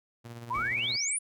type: tone with tremolo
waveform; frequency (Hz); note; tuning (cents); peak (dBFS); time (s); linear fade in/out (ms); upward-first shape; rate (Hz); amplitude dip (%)
sawtooth; 117.7; A#2; +17; -35; 0.24-0.97; 20; triangle; 17; 55
type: exponential sweep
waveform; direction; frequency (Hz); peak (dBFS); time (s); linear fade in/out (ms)
sine; up; 921 to 10440; -28; 0.5-1.19; 10
type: tone with vibrato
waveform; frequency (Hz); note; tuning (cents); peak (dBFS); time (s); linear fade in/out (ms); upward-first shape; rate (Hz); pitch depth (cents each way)
sine; 2257; C#7; +31; -35; 0.54-1.17; 10; sine; 7.1; 17
type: noise with exponential decay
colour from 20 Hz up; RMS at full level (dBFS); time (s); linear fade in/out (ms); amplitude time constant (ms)
brown; -35; 0.55-1; 2; 96
effects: high-pass 60 Hz 12 dB/octave